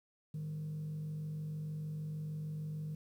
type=tone with frequency modulation; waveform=sine; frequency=154.1 Hz; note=D#3; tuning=16 cents flat; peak=-36 dBFS; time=0.34-2.95 s; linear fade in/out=5 ms; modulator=46.5 Hz; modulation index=0.29; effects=tanh soft clip ceiling -36 dBFS + 11-bit